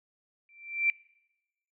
sine tone with exponential growth, 2349 Hz, D7, in tune, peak -20 dBFS, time 0.49-0.9 s, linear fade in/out 1 ms, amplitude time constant 89 ms, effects noise-tail reverb RT60 0.9 s tail -23 dB re dry

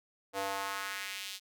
square tone with high-pass filter sweep, 98 Hz, G2, in tune, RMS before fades -38 dBFS, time 0.33-1.4 s, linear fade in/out 50 ms, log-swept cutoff 540 to 3800 Hz, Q 1.6, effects none

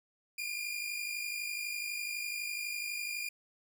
sawtooth tone pair together, 2397 / 2449 Hz, D7 / D#7, +35 / -28 cents, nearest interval unison, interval 37 cents, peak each -34 / -37 dBFS, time 0.38-3.29 s, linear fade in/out 5 ms, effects none

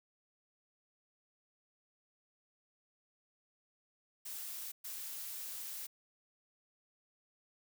blue noise bursts at uneven times, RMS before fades -44 dBFS, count 2, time 4.25-4.72 / 4.84-5.87 s, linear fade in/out 10 ms, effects none

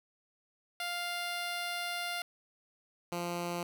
10% pulse tone pair in turn, 700 / 173.64 Hz, F5 / F3, +4 / -10 cents, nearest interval 2 octaves, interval 2414 cents, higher first, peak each -26 dBFS, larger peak neither, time 0.8-2.22 / 3.12-3.63 s, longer first, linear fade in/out 2 ms, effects none

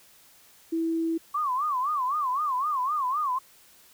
sine tone, 328.1 Hz, E4, 8 cents flat, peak -24 dBFS, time 0.72-1.18 s, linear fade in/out 10 ms
sine tone with vibrato, 1108.7 Hz, C#6, in tune, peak -24 dBFS, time 1.34-3.39 s, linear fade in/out 10 ms, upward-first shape sine, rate 3.9 Hz, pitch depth 190 cents each way
effects white hiss -56 dBFS RMS until 3.93 s

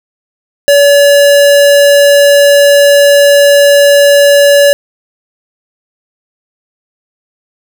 square tone, 570 Hz, C#5, 48 cents sharp, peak -3 dBFS, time 0.68-4.73 s, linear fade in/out 0 ms, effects none

